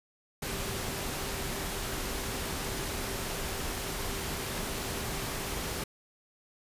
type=tone in noise; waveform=sine; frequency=392 Hz; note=G4; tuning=in tune; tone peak=-45 dBFS; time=0.42-5.84 s; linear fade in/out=5 ms; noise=pink; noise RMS=-35 dBFS; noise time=0.42-5.84 s; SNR=-13 dB; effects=resampled to 32000 Hz